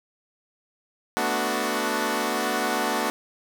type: chord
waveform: 10% pulse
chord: B minor seventh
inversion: third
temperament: equal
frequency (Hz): 220 / 246.9 / 293.7 / 370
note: A3 / B3 / D4 / F#4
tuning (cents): 0 / 0 / 0 / 0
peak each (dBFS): -21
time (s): 1.17-3.1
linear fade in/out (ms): 0
effects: none